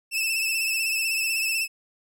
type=tone with vibrato; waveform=sawtooth; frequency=2637 Hz; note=E7; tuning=in tune; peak=-20 dBFS; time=0.11-1.68 s; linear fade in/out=50 ms; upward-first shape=triangle; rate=16 Hz; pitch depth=56 cents each way; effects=none